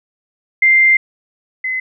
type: tone pair in turn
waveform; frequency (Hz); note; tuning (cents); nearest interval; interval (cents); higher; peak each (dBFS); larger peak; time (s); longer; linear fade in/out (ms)
sine; 2093 / 2038; C7 / C7; 0 / -46; unison; 46; first; -7 / -17; first; 0.62-0.97 / 1.64-1.8; first; 5
effects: none